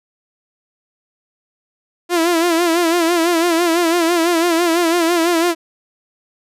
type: tone with vibrato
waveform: sawtooth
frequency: 338.8 Hz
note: E4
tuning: 48 cents sharp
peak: -9 dBFS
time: 2.09-5.55 s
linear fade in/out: 50 ms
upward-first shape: sine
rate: 6 Hz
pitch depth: 78 cents each way
effects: resampled to 32000 Hz